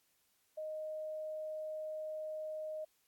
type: tone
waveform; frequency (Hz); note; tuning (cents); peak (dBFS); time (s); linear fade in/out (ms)
sine; 621; D#5; -3; -39; 0.57-2.85; 10
effects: white hiss -75 dBFS RMS until 3.07 s + AAC 64 kbps